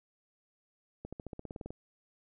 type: accelerating click train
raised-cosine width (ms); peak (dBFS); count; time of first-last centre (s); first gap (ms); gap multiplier
2; -28; 12; 1.05-1.705; 76; 0.95
effects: none